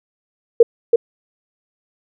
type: tone with echo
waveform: sine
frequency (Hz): 466.2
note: A#4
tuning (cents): 0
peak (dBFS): -3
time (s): 0.6-0.63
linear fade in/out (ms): 5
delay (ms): 330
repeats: 1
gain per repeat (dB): -4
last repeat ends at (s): 0.96
effects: none